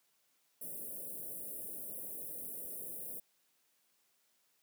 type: band-stop noise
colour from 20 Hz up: white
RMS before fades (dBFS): -44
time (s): 0.61-3.2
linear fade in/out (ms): 5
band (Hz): 630 to 9400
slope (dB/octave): 48
effects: white hiss -75 dBFS RMS until 4.62 s + high-pass 150 Hz 12 dB/octave